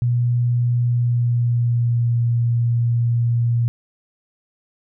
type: tone with pitch glide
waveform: sine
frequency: 121 to 118.24 Hz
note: B2 to A#2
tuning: -35 to +25 cents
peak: -15 dBFS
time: 0.02-3.68 s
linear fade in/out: 0 ms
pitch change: -40 cents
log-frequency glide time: 0.8-2.19 s
effects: none